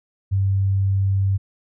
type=tone; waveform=sine; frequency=97.4 Hz; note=G2; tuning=11 cents flat; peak=-16 dBFS; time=0.31-1.38 s; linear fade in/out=20 ms; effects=none